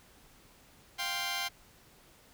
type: chord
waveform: 10% pulse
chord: F suspended second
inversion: none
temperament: just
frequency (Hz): 698.5 / 785.8 / 1047.7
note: F5 / G5 / C6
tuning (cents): 0 / +4 / +2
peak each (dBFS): -31 / -29 / -30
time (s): 0.98-1.49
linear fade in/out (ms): 20
effects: pink hiss -60 dBFS RMS until 2.33 s